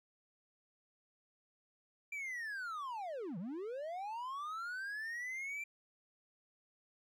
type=linear two-way sweep; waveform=triangle; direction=down then up; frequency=2366 to 155.56 to 2366 Hz; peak=-38 dBFS; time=2.12-5.64 s; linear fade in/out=5 ms; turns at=3.38 s; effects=none